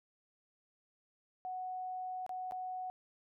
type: tone with dropouts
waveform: sine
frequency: 740 Hz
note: F#5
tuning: in tune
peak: -38 dBFS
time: 1.45-2.9 s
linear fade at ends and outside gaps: 0 ms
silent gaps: 2.264-2.293 / 2.511-2.521 s
effects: none